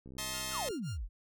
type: click train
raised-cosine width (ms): 3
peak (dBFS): -37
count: 43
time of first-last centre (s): 0.06-0.706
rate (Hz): 65
type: chord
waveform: 5% pulse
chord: A diminished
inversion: second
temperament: just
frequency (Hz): 633.6 / 880 / 1056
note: Eb5 / A5 / C6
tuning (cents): +31 / 0 / +16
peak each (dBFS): -30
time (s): 0.18-0.69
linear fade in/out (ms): 5
type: tone with tremolo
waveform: 10% pulse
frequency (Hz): 1403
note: F6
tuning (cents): +8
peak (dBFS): -38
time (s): 0.33-0.98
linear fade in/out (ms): 5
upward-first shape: sine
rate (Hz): 5.7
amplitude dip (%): 100
type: exponential sweep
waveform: sine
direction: down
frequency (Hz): 1568 to 35.3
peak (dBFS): -35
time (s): 0.51-1.09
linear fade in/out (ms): 50
effects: none